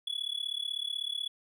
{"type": "tone with amplitude modulation", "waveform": "triangle", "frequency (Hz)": 3400, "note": "G#7", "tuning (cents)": 40, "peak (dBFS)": -27, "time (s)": [0.07, 1.28], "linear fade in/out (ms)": 5, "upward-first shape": "sine", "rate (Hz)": 36.1, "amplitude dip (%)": 95, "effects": []}